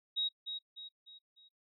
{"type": "tone with echo", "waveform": "sine", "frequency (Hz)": 3795, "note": "A#7", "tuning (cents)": 30, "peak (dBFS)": -31, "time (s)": [0.16, 0.29], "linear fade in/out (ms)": 20, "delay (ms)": 300, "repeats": 4, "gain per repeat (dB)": -7, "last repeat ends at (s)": 1.49, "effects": ["noise-tail reverb RT60 0.1 s tail -21 dB re dry"]}